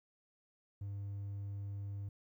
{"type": "tone", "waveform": "triangle", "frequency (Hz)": 100, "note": "G2", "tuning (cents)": 35, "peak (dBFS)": -37, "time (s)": [0.81, 2.09], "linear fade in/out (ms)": 5, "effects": ["tanh soft clip ceiling -33 dBFS", "13-bit"]}